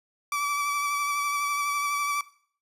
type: tone with vibrato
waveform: 30% pulse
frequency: 1155 Hz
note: D6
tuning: 29 cents flat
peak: -23 dBFS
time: 0.32-2.21 s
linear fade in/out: 2 ms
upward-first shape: sine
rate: 12 Hz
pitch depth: 20 cents each way
effects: noise-tail reverb RT60 0.5 s tail -17 dB re dry + resampled to 32000 Hz